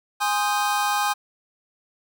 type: chord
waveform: square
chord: Ab major seventh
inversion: none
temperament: equal with one note detuned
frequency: 824.9 / 1046.5 / 1244.5 / 1568 Hz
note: Ab5 / C6 / Eb6 / G6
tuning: -12 / 0 / 0 / 0 cents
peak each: -24 / -29 / -28 / -30 dBFS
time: 0.2-1.14 s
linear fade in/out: 20 ms
effects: none